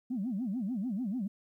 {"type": "tone with vibrato", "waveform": "sine", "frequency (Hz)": 222, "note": "A3", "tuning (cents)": 16, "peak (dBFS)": -30, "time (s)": [0.1, 1.28], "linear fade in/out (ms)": 10, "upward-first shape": "sine", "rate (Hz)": 6.8, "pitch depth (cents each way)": 300, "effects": ["tanh soft clip ceiling -27 dBFS", "12-bit"]}